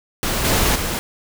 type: noise with level steps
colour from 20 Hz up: pink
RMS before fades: -21 / -17 / -23 dBFS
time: 0.23-0.99 s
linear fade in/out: 0 ms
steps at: 0.44 / 0.75 s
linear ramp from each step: 10 ms
effects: none